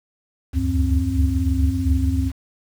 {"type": "tone cluster", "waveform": "sine", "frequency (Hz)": [69.3, 72.1, 76.5, 94.5, 264.7], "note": ["C#2", "D2", "D#2", "F#2", "C4"], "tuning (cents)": [0, -31, -29, 37, 20], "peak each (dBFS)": -23, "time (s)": [0.53, 2.32], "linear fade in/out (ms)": 50, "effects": ["7-bit"]}